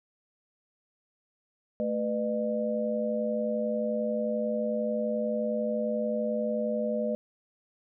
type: tone cluster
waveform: sine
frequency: 221.1 / 494.7 / 606 Hz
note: A3 / B4 / D#5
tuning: +9 / +3 / -46 cents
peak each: -31 / -32 / -30 dBFS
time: 1.8-7.15 s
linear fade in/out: 0 ms
effects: none